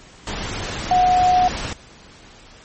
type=tone in noise; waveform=sine; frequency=730 Hz; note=F#5; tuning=24 cents flat; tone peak=-12 dBFS; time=0.91-1.48 s; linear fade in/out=2 ms; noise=pink; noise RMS=-27 dBFS; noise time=0.27-1.73 s; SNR=+12 dB; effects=pink hiss -45 dBFS RMS until 2.64 s + MP3 32 kbps